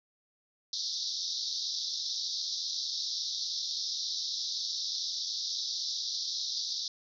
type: band-pass noise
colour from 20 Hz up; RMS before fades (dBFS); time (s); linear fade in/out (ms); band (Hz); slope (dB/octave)
white; -35; 0.73-6.88; 2; 3600 to 5800; 96
effects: none